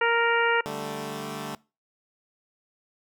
harmonic tone, 466.2 Hz, A#4, in tune, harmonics 1 / 2 / 3 / 4 / 5 / 6, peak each -25 / -26 / -26 / -28 / -32 / -33 dBFS, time 0.01-0.61 s, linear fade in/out 5 ms
10% pulse chord, D suspended fourth, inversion none, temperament equal, 146.83 / 196 / 220 Hz, D3 / G3 / A3, 0 / 0 / 0 cents, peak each -28 / -30 / -27 dBFS, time 0.66-1.55 s, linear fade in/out 0 ms
effects noise-tail reverb RT60 0.3 s tail -22 dB re dry

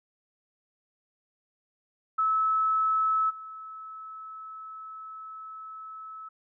sine tone with level steps, 1300 Hz, E6, 24 cents flat, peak -22 / -39 dBFS, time 2.18-6.29 s, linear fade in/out 10 ms, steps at 3.29 s, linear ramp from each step 20 ms, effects none

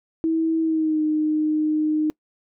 sine tone with pitch glide, 323.8 to 307.4 Hz, E4 to D#4, -31 to -21 cents, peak -18 dBFS, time 0.24-2.1 s, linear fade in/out 0 ms, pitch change -90 cents, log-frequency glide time 0.61-1.02 s, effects noise-tail reverb RT60 0.1 s tail -25 dB re dry

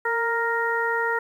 harmonic tone with a mistuned harmonic, 466.2 Hz, A#4, in tune, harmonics 1 / 2 / 3 / 4, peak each -27 / -27 / -27 / -27 dBFS, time 0.05-1.19 s, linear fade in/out 5 ms, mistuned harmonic 1, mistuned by -26 cents, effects 9-bit

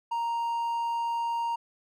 triangle tone, 932.3 Hz, A#5, in tune, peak -25 dBFS, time 0.11-1.56 s, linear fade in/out 10 ms, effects none

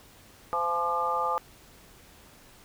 harmonic tone with a mistuned harmonic, 171.7 Hz, F3, 29 cents flat, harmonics 3 / 4 / 5 / 6 / 7, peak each -33 / -36 / -30 / -38 / -28 dBFS, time 0.53-1.38 s, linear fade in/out 0 ms, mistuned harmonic 6, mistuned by +25 cents, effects pink hiss -54 dBFS RMS until 2.64 s

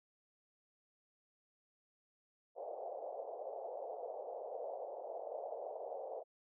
pink band-pass noise, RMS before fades -45 dBFS, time 2.55-6.24 s, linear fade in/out 50 ms, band 480 to 740 Hz, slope 48 dB/octave, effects none

